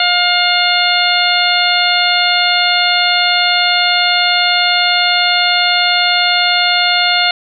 harmonic tone, 710 Hz, F5, 28 cents sharp, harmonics 1 / 2 / 3 / 4 / 5 / 6, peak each -17 / -17 / -17 / -17 / -17 / -17 dBFS, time 0-7.31 s, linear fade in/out 2 ms, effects none

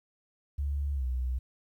sine tone with pitch glide, 71 to 62.89 Hz, C#2 to B1, +42 to +32 cents, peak -28 dBFS, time 0.58-1.39 s, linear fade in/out 10 ms, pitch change -210 cents, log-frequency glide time 0.94-1.05 s, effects 11-bit

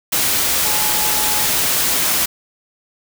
sine tone in noise, 852 Hz, G#5, 44 cents sharp, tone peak -26 dBFS, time 0.65-1.46 s, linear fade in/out 10 ms, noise white, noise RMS -17 dBFS, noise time 0.12-2.26 s, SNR -12 dB, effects none

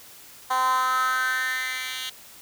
10% pulse tone with high-pass filter sweep, 257.2 Hz, C4, 30 cents flat, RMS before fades -25 dBFS, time 0.5-2.1 s, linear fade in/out 10 ms, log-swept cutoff 890 to 2800 Hz, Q 5.3, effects white hiss -47 dBFS RMS until 2.41 s

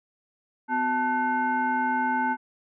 sine tone with frequency modulation, 880 Hz, A5, in tune, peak -22 dBFS, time 0.68-2.37 s, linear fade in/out 50 ms, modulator 627 Hz, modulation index 0.97, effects none

